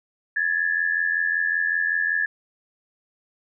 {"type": "tone pair together", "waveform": "sine", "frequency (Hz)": [1674.7, 1760], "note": ["G#6", "A6"], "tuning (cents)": [14, 0], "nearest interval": "minor second", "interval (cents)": 86, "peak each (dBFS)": -23, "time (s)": [0.36, 2.26], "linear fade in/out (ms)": 5, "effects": []}